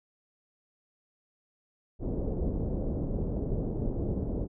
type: low-pass noise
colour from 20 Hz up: pink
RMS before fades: -31 dBFS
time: 1.99-4.48 s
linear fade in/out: 50 ms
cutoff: 510 Hz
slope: 24 dB/octave
effects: none